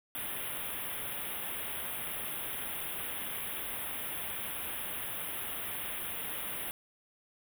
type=band-stop noise; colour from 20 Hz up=white; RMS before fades=-38 dBFS; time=0.15-6.71 s; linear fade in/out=0 ms; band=3600 to 9500 Hz; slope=96 dB/octave; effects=none